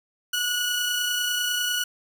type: tone pair together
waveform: sawtooth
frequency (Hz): 1458 / 2946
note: F#6 / F#7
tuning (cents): -26 / -8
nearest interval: octave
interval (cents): 1218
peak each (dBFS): -23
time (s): 0.33-1.84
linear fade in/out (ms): 5
effects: none

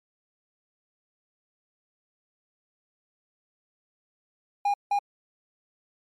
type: tone bursts at uneven times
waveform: triangle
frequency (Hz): 811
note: G#5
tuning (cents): -41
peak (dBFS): -19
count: 2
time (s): 4.65-4.74 / 4.91-4.99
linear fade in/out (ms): 5
effects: MP3 64 kbps

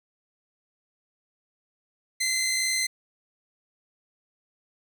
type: tone pair together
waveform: 15% pulse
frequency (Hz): 2005 / 2067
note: B6 / C7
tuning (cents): +26 / -22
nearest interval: minor second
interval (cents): 52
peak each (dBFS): -28 / -18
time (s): 2.2-2.87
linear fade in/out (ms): 10
effects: none

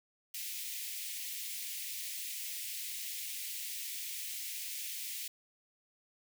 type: high-pass noise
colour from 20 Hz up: white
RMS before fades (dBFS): -41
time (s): 0.34-5.28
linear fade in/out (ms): 5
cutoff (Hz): 2000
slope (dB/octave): 48
effects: none

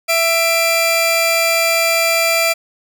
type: tone pair together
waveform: sawtooth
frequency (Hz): 665 / 2370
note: E5 / D7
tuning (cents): +15 / +15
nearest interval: octave + minor seventh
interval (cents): 2200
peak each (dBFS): -12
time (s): 0.08-2.54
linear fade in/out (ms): 20
effects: none

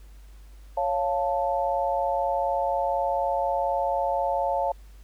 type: chord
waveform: sine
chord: Db augmented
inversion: none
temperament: equal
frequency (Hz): 554.4 / 698.5 / 880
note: Db5 / F5 / A5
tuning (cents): 0 / 0 / 0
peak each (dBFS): -27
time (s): 0.77-4.72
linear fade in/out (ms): 5
effects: added 50 Hz sine -44 dBFS peak until 5.03 s + pink hiss -60 dBFS RMS until 5.03 s

